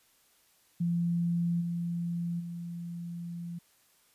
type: tone with level steps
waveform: sine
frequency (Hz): 171.4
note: F3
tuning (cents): -32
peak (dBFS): -26 / -30 / -36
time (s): 0.8-3.59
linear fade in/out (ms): 10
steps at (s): 1.6 / 2.39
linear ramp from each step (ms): 20
effects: white hiss -66 dBFS RMS until 4.14 s + resampled to 32000 Hz